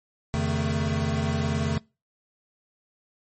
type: tone cluster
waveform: square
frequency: 85.9 / 135.6 / 154.4 / 222.1 Hz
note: F2 / C#3 / D#3 / A3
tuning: -28 / -38 / -13 / +16 cents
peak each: -30 dBFS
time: 0.34-1.78 s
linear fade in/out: 0 ms
effects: noise-tail reverb RT60 0.3 s tail -25 dB re dry + MP3 32 kbps